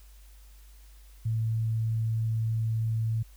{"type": "tone", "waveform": "sine", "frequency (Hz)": 112.1, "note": "A2", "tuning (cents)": 33, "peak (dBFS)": -25, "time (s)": [1.25, 3.23], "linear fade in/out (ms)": 10, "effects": ["added 50 Hz sine -49 dBFS peak until 3.36 s", "white hiss -61 dBFS RMS until 3.36 s"]}